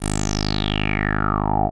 10% pulse tone with low-pass filter sweep, 51.5 Hz, G#1, 14 cents flat, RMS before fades -21 dBFS, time 0-1.71 s, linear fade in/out 50 ms, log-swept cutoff 9900 to 660 Hz, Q 8.5, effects none

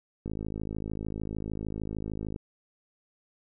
click train, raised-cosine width 3 ms, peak -22 dBFS, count 113, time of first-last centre 0.26-2.361 s, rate 53.3 Hz, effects none

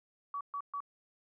sine tone bursts, 1137 Hz, C#6, 44 cents sharp, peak -35 dBFS, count 3, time 0.34-0.804 s, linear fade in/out 2 ms, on 68 ms, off 130 ms, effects none

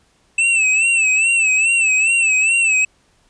square tone with vibrato, 2637 Hz, E7, in tune, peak -13 dBFS, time 0.38-2.85 s, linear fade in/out 5 ms, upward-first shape sine, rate 2.4 Hz, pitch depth 79 cents each way, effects pink hiss -58 dBFS RMS until 3.29 s + resampled to 22050 Hz

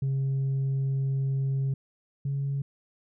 sine tone pair in turn, 135.4 / 138.89 Hz, C#3 / C#3, -40 / +4 cents, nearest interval unison, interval 44 cents, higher second, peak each -22 / -25 dBFS, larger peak first, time 0.02-1.74 / 2.25-2.62 s, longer first, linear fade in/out 5 ms, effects tanh soft clip ceiling -23 dBFS

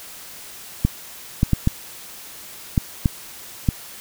clicks, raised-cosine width 5 ms, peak -3 dBFS, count 7, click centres 0.85 / 1.431 / 1.533 / 1.674 / 2.778 / 3.058 / 3.688 s, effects white hiss -39 dBFS RMS until 4 s

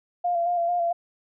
sine tone with vibrato, 694 Hz, F5, 11 cents flat, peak -21 dBFS, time 0.24-0.93 s, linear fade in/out 10 ms, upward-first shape square, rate 4.5 Hz, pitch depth 28 cents each way, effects none

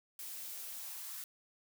blue noise with high-pass filter sweep, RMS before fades -45 dBFS, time 0.19-1.24 s, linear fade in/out 2 ms, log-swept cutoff 220 to 1300 Hz, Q 2, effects none

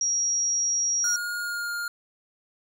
sine tone, 5670 Hz, F8, 25 cents sharp, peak -22 dBFS, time 0.01-1.16 s, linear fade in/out 2 ms
square tone with pitch glide, 1429 to 1411 Hz, F6 to F6, +39 to +17 cents, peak -29 dBFS, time 1.04-1.88 s, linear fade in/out 2 ms, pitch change -22 cents, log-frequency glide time 1.36-1.73 s
effects none

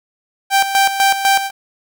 sawtooth tone with tremolo, 784 Hz, G5, in tune, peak -6 dBFS, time 0.5-1.51 s, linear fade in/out 50 ms, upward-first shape square, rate 4 Hz, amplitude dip 65%, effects none

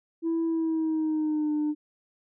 sine tone with pitch glide, 329.6 to 300.5 Hz, E4 to D4, 0 to +40 cents, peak -22 dBFS, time 0.22-1.75 s, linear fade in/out 50 ms, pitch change -160 cents, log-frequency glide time 0.45-1.53 s, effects tanh soft clip ceiling -22 dBFS

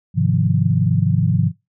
sine chord, F minor seventh, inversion first, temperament equal, 103.83 / 130.81 / 155.56 / 174.61 Hz, Ab2 / C3 / Eb3 / F3, 0 / 0 / 0 / 0 cents, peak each -19 dBFS, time 0.14-1.52 s, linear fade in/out 50 ms, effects noise-tail reverb RT60 0.2 s tail -21 dB re dry

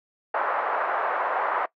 pink band-pass noise, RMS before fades -26 dBFS, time 0.34-1.66 s, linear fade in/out 5 ms, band 610 to 1500 Hz, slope 24 dB/octave, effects noise-tail reverb RT60 0.1 s tail -20 dB re dry

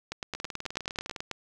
two click trains, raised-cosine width 0.2 ms, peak -19 / -16 dBFS, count 17 / 12, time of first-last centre 0.35-1.162 / 0.12-1.313 s, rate 19.7 / 9.22 Hz, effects none

